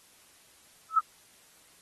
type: tone with exponential growth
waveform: sine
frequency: 1300 Hz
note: E6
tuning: 24 cents flat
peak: -14 dBFS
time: 0.89-0.99 s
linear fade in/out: 5 ms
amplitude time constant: 20 ms
effects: white hiss -59 dBFS RMS until 1.81 s + AAC 32 kbps